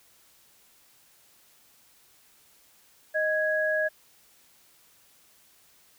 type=tone pair together; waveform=sine; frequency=622.2 / 1661.2 Hz; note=D#5 / G#6; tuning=0 / 0 cents; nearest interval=octave + perfect fourth; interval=1700 cents; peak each=-26 dBFS; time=3.14-3.89 s; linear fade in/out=20 ms; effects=white hiss -60 dBFS RMS until 5.98 s